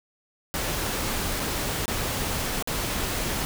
pink noise with dropouts, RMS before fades -28 dBFS, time 0.54-3.45 s, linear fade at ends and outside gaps 0 ms, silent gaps 1.397-1.401 / 1.857-1.88 / 2.625-2.674 s, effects none

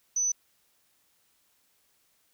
sine tone, 6000 Hz, F#8, 23 cents sharp, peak -24 dBFS, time 0.16-0.32 s, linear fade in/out 5 ms, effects white hiss -69 dBFS RMS until 2.33 s

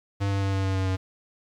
square tone with pitch steps, 99.4 / 98.49 / 97.58 / 96.68 / 95.79 / 94.91 / 94.04 Hz, G2 / G2 / G2 / G2 / G2 / F#2 / F#2, +25 / +9 / -7 / -23 / -39 / +45 / +29 cents, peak -24 dBFS, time 0.2-0.97 s, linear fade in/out 20 ms, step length 110 ms, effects low-pass 6000 Hz 12 dB/octave + 9-bit

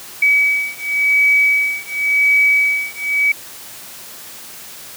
sine beating tone pair, 2277 / 2277.92 Hz, C#7 / C#7, +46 / +47 cents, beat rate 0.92 Hz, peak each -15 dBFS, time 0.22-3.32 s, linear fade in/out 5 ms, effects white hiss -35 dBFS RMS until 4.96 s + high-pass 80 Hz 12 dB/octave

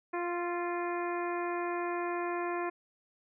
harmonic tone with a mistuned harmonic, 349.2 Hz, F4, in tune, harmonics 1 / 2 / 3 / 4 / 5 / 6 / 7, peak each -34 / -38 / -38 / -45 / -43 / -48 / -47 dBFS, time 0.13-2.7 s, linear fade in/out 10 ms, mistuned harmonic 4, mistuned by -21 cents, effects none

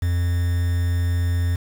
triangle tone with quantisation, 87.31 Hz, F2, in tune, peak -16 dBFS, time 0.02-1.56 s, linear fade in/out 5 ms, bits 6, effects none

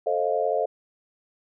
sine chord, F dominant seventh, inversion first, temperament equal with one note detuned, 440 / 531.2 / 622.3 / 698.5 Hz, A4 / C5 / Eb5 / F5, 0 / +26 / 0 / 0 cents, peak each -27 dBFS, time 0.06-0.66 s, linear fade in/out 10 ms, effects none

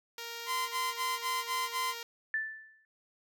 5% pulse tone, 466.2 Hz, A#4, in tune, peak -28 dBFS, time 0.18-2.03 s, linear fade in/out 2 ms
sawtooth tone bursts, 1030 Hz, C6, 28 cents flat, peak -27 dBFS, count 6, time 0.46-1.945 s, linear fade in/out 50 ms, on 230 ms, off 21 ms
sine tone with exponential decay, 1760 Hz, A6, in tune, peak -27 dBFS, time 2.34-2.85 s, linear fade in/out 1 ms, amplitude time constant 110 ms
effects none

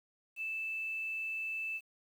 sine tone with quantisation, 2637 Hz, E7, in tune, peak -35 dBFS, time 0.36-1.81 s, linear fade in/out 50 ms, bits 10, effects none

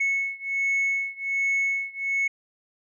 sine beating tone pair, 2200 / 2201.3 Hz, C#7 / C#7, -14 / -13 cents, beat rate 1.3 Hz, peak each -24 / -25 dBFS, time 0-2.28 s, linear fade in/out 10 ms, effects tanh soft clip ceiling -19 dBFS

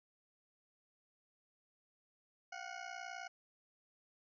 20% pulse ring-modulated tone, 730 Hz, F#5, 24 cents flat, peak -37 dBFS, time 2.52-3.28 s, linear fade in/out 5 ms, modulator 29.8 Hz, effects resampled to 16000 Hz

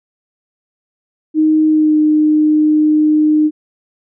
sine tone with pitch glide, 311.1 to 305.6 Hz, D#4 to D#4, 0 to -31 cents, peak -8 dBFS, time 1.34-3.51 s, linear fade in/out 50 ms, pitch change -31 cents, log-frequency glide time 1.67-1.97 s, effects none

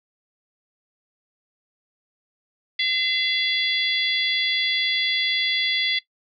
harmonic tone with a mistuned harmonic, 682 Hz, F5, 41 cents flat, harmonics 3 / 4 / 5 / 6 / 7, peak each -23 / -33 / -24 / -31 / -30 dBFS, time 2.79-5.99 s, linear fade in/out 5 ms, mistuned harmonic 7, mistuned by -34 cents, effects noise-tail reverb RT60 0.1 s tail -19 dB re dry

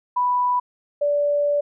sine tone pair in turn, 987.8 / 580.7 Hz, B5 / D5, 0 / -20 cents, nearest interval major sixth, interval 920 cents, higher first, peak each -17 dBFS, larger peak neither, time 0.16-0.6 / 1.01-1.61 s, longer second, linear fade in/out 10 ms, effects none

